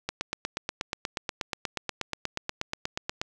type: click train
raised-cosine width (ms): 0.2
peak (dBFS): -12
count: 27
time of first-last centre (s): 0.09-3.215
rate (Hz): 8.32
effects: none